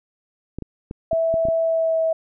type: clicks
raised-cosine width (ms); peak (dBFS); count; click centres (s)
3; -17; 7; 0.586 / 0.623 / 0.911 / 1.131 / 1.341 / 1.453 / 1.486
type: tone with pitch glide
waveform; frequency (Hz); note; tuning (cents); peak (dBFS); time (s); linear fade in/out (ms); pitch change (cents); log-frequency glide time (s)
sine; 656 to 648.1; E5 to E5; -9 to -30; -17; 1.11-2.13; 5; -21; 1.62-2
effects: none